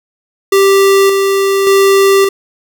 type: tone with tremolo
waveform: square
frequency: 392 Hz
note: G4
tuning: in tune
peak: -6 dBFS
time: 0.52-2.29 s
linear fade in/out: 5 ms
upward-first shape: square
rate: 0.87 Hz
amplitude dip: 35%
effects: none